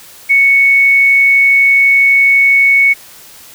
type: tone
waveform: sine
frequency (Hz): 2217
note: C#7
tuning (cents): 0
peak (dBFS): -5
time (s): 0.29-2.94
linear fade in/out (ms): 20
effects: white hiss -37 dBFS RMS until 3.54 s